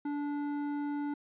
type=tone with hard clipping; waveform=sine; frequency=290.2 Hz; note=D4; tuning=21 cents flat; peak=-34 dBFS; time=0.05-1.14 s; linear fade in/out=5 ms; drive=10 dB; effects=resampled to 8000 Hz